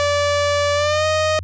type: tone with pitch glide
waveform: sawtooth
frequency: 580 to 621.6 Hz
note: D5 to D#5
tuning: -22 to -2 cents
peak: -12 dBFS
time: 0-1.39 s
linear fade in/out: 0 ms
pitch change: +120 cents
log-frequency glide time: 0.74-1.06 s
effects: added 89 Hz sine -28 dBFS peak until 1.43 s + resampled to 16000 Hz